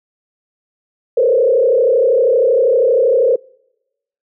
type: tone with frequency modulation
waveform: sine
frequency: 493.9 Hz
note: B4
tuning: in tune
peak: -9 dBFS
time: 1.17-3.36 s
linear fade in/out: 5 ms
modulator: 32.7 Hz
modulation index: 1.5
effects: noise-tail reverb RT60 0.9 s tail -26 dB re dry